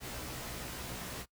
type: noise with comb filter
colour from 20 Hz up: pink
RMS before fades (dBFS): -42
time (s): 0-1.26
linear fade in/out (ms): 50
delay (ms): 16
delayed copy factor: +0.8
effects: noise-tail reverb RT60 0.1 s tail -21 dB re dry